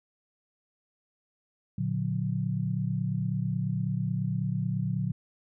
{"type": "chord", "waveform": "sine", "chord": "Bb augmented", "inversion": "none", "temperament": "just", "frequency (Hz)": [116.54, 145.68, 182.1], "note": ["Bb2", "D3", "F#3"], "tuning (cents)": [0, -14, -27], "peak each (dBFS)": -31, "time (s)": [1.78, 5.12], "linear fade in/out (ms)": 5, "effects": []}